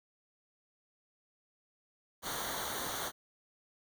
pink noise with comb filter, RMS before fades -38 dBFS, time 2.22-3.12 s, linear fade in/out 50 ms, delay 0.39 ms, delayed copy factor -0.8, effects none

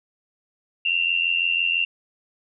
sine tone pair together, 2708 / 2794 Hz, E7 / F7, +46 / 0 cents, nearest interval minor second, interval 54 cents, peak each -22 dBFS, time 0.85-1.85 s, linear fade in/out 5 ms, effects none

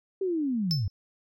sine linear sweep, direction down, 394 to 87.31 Hz, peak -25 dBFS, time 0.21-0.88 s, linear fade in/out 5 ms
triangle tone with exponential decay, 5274 Hz, E8, in tune, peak -22 dBFS, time 0.71-0.9 s, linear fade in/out 0 ms, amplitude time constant 40 ms
effects none

